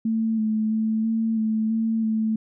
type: tone with pitch steps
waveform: sine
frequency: 223.3 / 217.3 / 219.9 / 224.4 / 219.1 / 224.1 / 219.8 Hz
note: A3 / A3 / A3 / A3 / A3 / A3 / A3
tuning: +26 / -21 / -1 / +34 / -7 / +32 / -2 cents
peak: -20 dBFS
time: 0.05-2.36 s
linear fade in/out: 5 ms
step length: 330 ms
effects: none